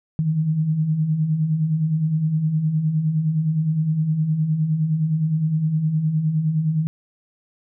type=beating tone pair; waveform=sine; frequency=148.8 / 158.5 Hz; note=D3 / D#3; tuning=+23 / +32 cents; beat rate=9.7 Hz; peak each=-27 / -18 dBFS; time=0.19-6.87 s; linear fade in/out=0 ms; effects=none